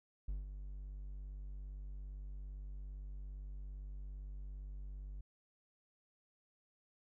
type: tone with ADSR envelope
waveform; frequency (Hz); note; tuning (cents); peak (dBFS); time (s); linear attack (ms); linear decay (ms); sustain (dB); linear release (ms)
triangle; 48.79; G1; -7; -34; 0.28-5.21; 7; 160; -8; 4
effects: none